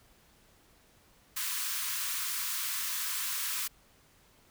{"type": "high-pass noise", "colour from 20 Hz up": "white", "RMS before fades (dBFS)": -34, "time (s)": [1.36, 3.68], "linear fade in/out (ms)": 10, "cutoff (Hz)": 970, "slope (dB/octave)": 96, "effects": ["pink hiss -63 dBFS RMS until 4.5 s"]}